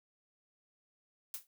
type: noise with exponential decay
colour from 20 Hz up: blue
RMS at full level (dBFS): -37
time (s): 1.34-1.47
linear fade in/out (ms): 1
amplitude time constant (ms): 27
effects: none